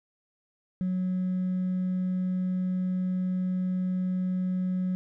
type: tone with hard clipping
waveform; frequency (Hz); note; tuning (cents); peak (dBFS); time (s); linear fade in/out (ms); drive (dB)
triangle; 183.9; F#3; -10; -25; 0.81-4.95; 0; 2
effects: none